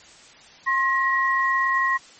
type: tone pair together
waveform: sine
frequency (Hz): 1066.3 / 1900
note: C6 / A#6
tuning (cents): +32 / +33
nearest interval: minor seventh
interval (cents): 1001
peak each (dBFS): -21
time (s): 0.66-1.98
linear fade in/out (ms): 20
effects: white hiss -48 dBFS RMS until 2.19 s + MP3 32 kbps